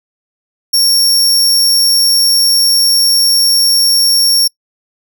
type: tone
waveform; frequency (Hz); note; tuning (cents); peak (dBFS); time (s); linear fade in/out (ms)
sawtooth; 5510; F8; -24; -5; 0.73-4.48; 10
effects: noise-tail reverb RT60 0.1 s tail -26 dB re dry